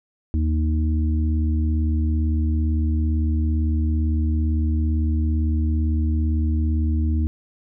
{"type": "harmonic tone", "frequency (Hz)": 77.78, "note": "D#2", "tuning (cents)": 0, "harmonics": [1, 3, 4], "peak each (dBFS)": [-18, -28, -30], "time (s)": [0.34, 7.27], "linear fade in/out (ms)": 0, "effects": []}